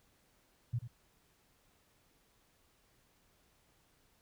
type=tone with echo; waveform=sine; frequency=119.2 Hz; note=A#2; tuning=39 cents sharp; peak=-31 dBFS; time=0.73-0.79 s; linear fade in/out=10 ms; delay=88 ms; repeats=1; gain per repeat=-11 dB; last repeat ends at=0.878 s; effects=pink hiss -71 dBFS RMS until 4.21 s